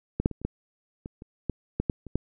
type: clicks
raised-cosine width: 3 ms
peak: -13 / -7 / -22 / -30 / -14 / -23 / -29 / -14 / -12 / -11 / -27 / -12 dBFS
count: 12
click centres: 0.2 / 0.259 / 0.313 / 0.416 / 0.45 / 1.059 / 1.221 / 1.497 / 1.8 / 1.898 / 2.067 / 2.156 s
effects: none